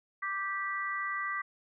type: chord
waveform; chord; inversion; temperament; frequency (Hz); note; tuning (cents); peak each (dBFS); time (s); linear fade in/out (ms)
sine; G major; second; just; 1176 / 1568 / 1960; D6 / G6 / B6; +2 / 0 / -14; -35 / -40 / -35; 0.22-1.42; 10
effects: none